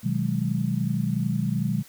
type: chord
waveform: sine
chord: G# minor seventh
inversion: first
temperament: equal with one note detuned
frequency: 123.47 / 154.31 / 185 / 207.7 Hz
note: B2 / D#3 / F#3 / G#3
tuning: 0 / -14 / 0 / 0 cents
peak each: -28 dBFS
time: 0.03-1.83 s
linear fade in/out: 20 ms
effects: white hiss -51 dBFS RMS until 1.88 s